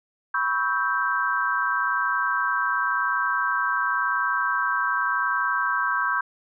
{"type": "chord", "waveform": "sine", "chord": "C# half-diminished seventh", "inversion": "third", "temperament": "equal with one note detuned", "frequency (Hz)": [987.8, 1108.7, 1299.6, 1568], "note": ["B5", "C#6", "E6", "G6"], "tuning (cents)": [0, 0, -25, 0], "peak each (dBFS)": [-29, -27, -29, -24], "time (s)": [0.34, 6.21], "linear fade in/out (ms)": 5, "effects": []}